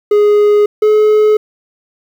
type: tone pair in turn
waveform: triangle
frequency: 415.6 / 426.5 Hz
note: G#4 / G#4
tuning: +1 / +46 cents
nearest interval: unison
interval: 45 cents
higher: second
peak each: -4 dBFS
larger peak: neither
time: 0.11-0.66 / 0.82-1.37 s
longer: neither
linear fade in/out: 5 ms
effects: 7-bit